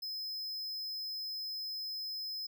square tone, 5100 Hz, D#8, 42 cents sharp, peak -38 dBFS, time 0.02-2.47 s, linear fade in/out 10 ms, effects none

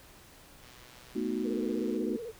click train, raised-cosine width 0.2 ms, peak -37 dBFS, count 165, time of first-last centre 0.63-1.963 s, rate 123 Hz
sine chord, B dominant seventh, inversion third, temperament equal, 220 / 246.9 / 311.1 / 370 Hz, A3 / B3 / D#4 / F#4, 0 / 0 / 0 / 0 cents, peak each -35 dBFS, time 1.15-2.17 s, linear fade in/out 10 ms
sine tone with vibrato, 462.3 Hz, A#4, 14 cents flat, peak -37 dBFS, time 1.44-2.32 s, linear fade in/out 20 ms, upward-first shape square, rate 16 Hz, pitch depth 76 cents each way
effects pink hiss -55 dBFS RMS until 2.39 s

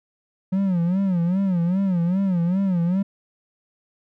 triangle tone with vibrato, 182.5 Hz, F#3, 24 cents flat, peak -16 dBFS, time 0.52-3.03 s, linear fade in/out 10 ms, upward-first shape sine, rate 2.5 Hz, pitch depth 140 cents each way, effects none

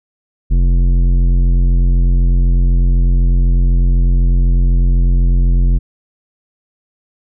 triangle tone with tanh clipping, 44 Hz, F1, 14 cents sharp, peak -10 dBFS, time 0.5-5.79 s, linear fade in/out 20 ms, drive 16 dB, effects none

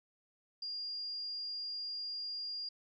sine tone, 4816 Hz, D8, 43 cents sharp, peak -38 dBFS, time 0.62-2.69 s, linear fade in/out 5 ms, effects none

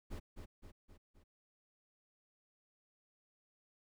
brown noise with echo, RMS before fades -43 dBFS, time 0.1-0.2 s, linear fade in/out 20 ms, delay 260 ms, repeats 4, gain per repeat -5 dB, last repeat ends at 1.24 s, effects none

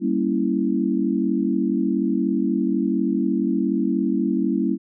sine chord, G diminished seventh, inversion none, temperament equal, 196 / 233.1 / 277.2 / 329.6 Hz, G3 / Bb3 / Db4 / Fb4, 0 / 0 / 0 / 0 cents, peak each -24 dBFS, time 0-4.78 s, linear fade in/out 50 ms, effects none

